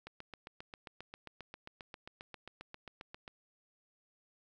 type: click train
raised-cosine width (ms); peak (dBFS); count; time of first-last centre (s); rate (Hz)
0.3; -30; 25; 0.07-3.279; 7.48
effects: 12-bit